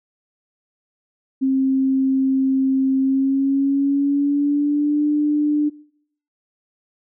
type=tone with pitch glide; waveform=sine; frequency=266.2 to 297.1 Hz; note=C4 to D4; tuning=+30 to +20 cents; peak=-15 dBFS; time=1.41-5.7 s; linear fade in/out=20 ms; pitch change=+190 cents; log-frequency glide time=2.99-5.05 s; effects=noise-tail reverb RT60 0.7 s tail -24 dB re dry